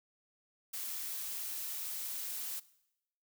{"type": "noise", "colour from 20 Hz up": "blue", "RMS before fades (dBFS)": -40, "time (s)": [0.73, 2.6], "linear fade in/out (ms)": 10, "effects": ["noise-tail reverb RT60 0.8 s tail -19 dB re dry"]}